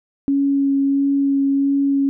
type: tone with vibrato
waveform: sine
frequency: 277.2 Hz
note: C#4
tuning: in tune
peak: -14 dBFS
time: 0.28-2.09 s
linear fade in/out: 0 ms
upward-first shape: sine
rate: 1.5 Hz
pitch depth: 10 cents each way
effects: none